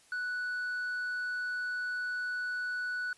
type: tone with tanh clipping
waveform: sine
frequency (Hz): 1480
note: F#6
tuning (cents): 0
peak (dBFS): -33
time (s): 0.12-3.13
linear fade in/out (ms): 2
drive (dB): 3
effects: white hiss -62 dBFS RMS until 3.17 s + resampled to 24000 Hz